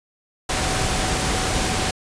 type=tone in noise; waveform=sine; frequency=751 Hz; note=F#5; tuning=26 cents sharp; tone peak=-31 dBFS; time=0.49-1.91 s; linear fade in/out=5 ms; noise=pink; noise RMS=-22 dBFS; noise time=0.49-1.91 s; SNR=-12 dB; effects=resampled to 22050 Hz